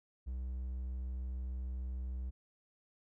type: tone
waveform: triangle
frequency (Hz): 63.3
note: B1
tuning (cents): +43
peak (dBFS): -35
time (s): 0.26-2.31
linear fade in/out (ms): 20
effects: none